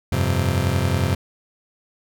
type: chord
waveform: 35% pulse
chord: F suspended second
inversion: none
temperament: just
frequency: 87.31 / 98.22 / 130.96 Hz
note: F2 / G2 / C3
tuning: 0 / +4 / +2 cents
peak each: -21 dBFS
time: 0.12-1.15 s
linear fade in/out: 5 ms
effects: none